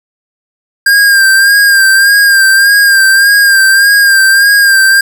square tone with vibrato, 1600 Hz, G6, 35 cents sharp, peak -4 dBFS, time 0.86-5.01 s, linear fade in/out 5 ms, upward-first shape sine, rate 1.7 Hz, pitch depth 41 cents each way, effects 7-bit

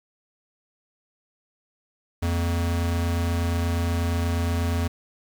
square tone pair together, 85.82 / 229.1 Hz, F2 / A#3, -30 / -30 cents, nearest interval octave + perfect fourth, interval 1700 cents, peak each -23 / -33 dBFS, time 2.22-4.88 s, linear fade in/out 10 ms, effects 9-bit

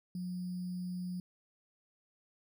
sine tone with sample-and-hold, 180 Hz, F#3, 47 cents flat, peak -36 dBFS, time 0.15-1.2 s, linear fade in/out 2 ms, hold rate 4900 Hz, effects none

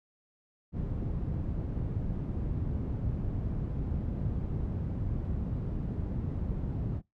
white low-pass noise, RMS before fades -33 dBFS, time 0.72-7.02 s, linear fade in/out 50 ms, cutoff 140 Hz, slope 12 dB/octave, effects noise-tail reverb RT60 0.2 s tail -24 dB re dry

